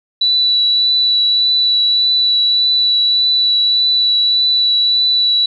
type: tone with vibrato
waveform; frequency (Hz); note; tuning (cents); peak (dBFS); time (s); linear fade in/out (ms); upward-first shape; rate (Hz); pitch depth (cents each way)
sine; 3951; B7; 0; -10; 0.21-5.46; 5; triangle; 1.7; 13
effects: none